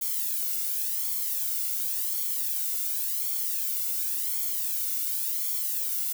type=noise with flanger; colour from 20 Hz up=violet; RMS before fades=-29 dBFS; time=0.01-6.13 s; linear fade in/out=10 ms; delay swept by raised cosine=0.9 to 1.43 ms; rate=0.91 Hz; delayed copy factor=+0.85; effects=none